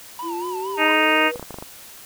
triangle tone with vibrato, 942 Hz, A#5, 18 cents sharp, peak -26 dBFS, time 0.19-0.92 s, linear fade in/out 2 ms, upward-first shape sine, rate 4.4 Hz, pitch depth 130 cents each way
sine exponential sweep, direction up, 329.6 to 493.9 Hz, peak -27 dBFS, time 0.22-1.39 s, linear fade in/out 50 ms
harmonic tone, 311 Hz, D#4, 1 cent flat, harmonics 1 / 2 / 3 / 4 / 5 / 6 / 7 / 8 / 9, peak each -24 / -24 / -24 / -24 / -24 / -24 / -24 / -24 / -24 dBFS, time 0.77-1.32 s, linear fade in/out 50 ms
clicks, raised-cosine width 1 ms, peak -19 dBFS, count 7, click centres 1.358 / 1.396 / 1.427 / 1.507 / 1.543 / 1.586 / 1.625 s
effects white hiss -42 dBFS RMS until 2.05 s

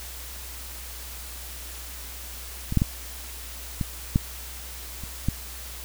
clicks, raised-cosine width 5 ms, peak -16 / -6 / -8 / -13 / -6 / -25 / -10 dBFS, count 7, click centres 2.724 / 2.773 / 2.819 / 3.812 / 4.159 / 5.037 / 5.286 s, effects added 61 Hz sine -40 dBFS peak until 5.84 s + white hiss -40 dBFS RMS until 5.84 s

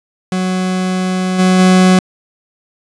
40% pulse tone with level steps, 185 Hz, F#3, in tune, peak -13 / -7 / -5 dBFS, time 0.32-1.99 s, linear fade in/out 2 ms, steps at 1.38 / 1.58 s, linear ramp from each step 20 ms, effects resampled to 22050 Hz

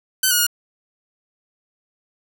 5% pulse tone with pitch steps, 1527 / 1450 / 1435 Hz, G6 / F#6 / F6, -46 / -35 / +47 cents, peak -4 dBFS, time 0.23-0.467 s, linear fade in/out 5 ms, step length 79 ms, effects none

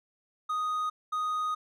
triangle tone pair in turn, 1244.5 / 1244.5 Hz, D#6 / D#6, 0 / 0 cents, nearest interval unison, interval 0 cents, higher neither, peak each -26 dBFS, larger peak neither, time 0.49-0.9 / 1.12-1.55 s, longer second, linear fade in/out 10 ms, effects none

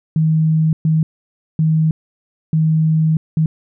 sine tone bursts at uneven times, 158.3 Hz, D#3, 30 cents sharp, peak -11 dBFS, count 5, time 0.16-0.73 / 0.85-1.03 / 1.59-1.91 / 2.53-3.17 / 3.37-3.46 s, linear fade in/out 2 ms, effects none

